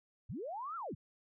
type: linear two-way sweep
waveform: sine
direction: up then down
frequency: 71.6 to 1389 to 71.6 Hz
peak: -39 dBFS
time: 0.29-0.95 s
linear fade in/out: 10 ms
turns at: 0.76 s
effects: none